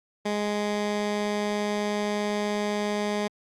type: tone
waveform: 15% pulse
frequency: 207.7 Hz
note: G#3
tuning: in tune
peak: -19 dBFS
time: 0.25-3.28 s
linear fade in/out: 10 ms
effects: low-pass 7000 Hz 12 dB/octave + Opus 48 kbps